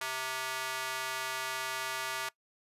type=tone with high-pass filter; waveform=square; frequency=130.81 Hz; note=C3; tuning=in tune; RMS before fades=-36 dBFS; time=0.01-2.29 s; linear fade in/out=5 ms; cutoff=1200 Hz; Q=1.1; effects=noise-tail reverb RT60 0.1 s tail -21 dB re dry + resampled to 32000 Hz